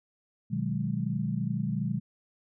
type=chord; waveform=sine; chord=G# minor seventh; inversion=first; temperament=equal with one note detuned; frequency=123.47 / 153.24 / 185 / 207.7 Hz; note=B2 / D#3 / F#3 / G#3; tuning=0 / -26 / 0 / 0 cents; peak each=-33 dBFS; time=0.5-2 s; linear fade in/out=20 ms; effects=none